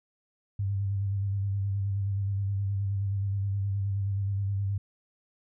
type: tone with vibrato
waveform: sine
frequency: 99 Hz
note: G2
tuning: 18 cents sharp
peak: -26 dBFS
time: 0.59-4.78 s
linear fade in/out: 5 ms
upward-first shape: square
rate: 9.5 Hz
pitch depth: 28 cents each way
effects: none